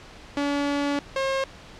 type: tone pair in turn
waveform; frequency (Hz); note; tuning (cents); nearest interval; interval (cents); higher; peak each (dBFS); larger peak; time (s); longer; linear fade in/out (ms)
sawtooth; 285.6 / 537.4; D4 / C5; -48 / +46; major seventh; 1094; second; -19; neither; 0.37-0.99 / 1.16-1.44; first; 2
effects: pink hiss -45 dBFS RMS until 1.79 s + low-pass 5000 Hz 12 dB/octave